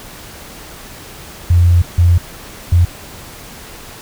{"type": "tone bursts at uneven times", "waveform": "sine", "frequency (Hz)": 87.1, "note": "F2", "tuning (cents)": -4, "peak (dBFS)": -6, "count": 3, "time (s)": [[1.5, 1.82], [1.98, 2.18], [2.72, 2.85]], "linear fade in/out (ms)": 5, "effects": ["pink hiss -34 dBFS RMS until 4.01 s"]}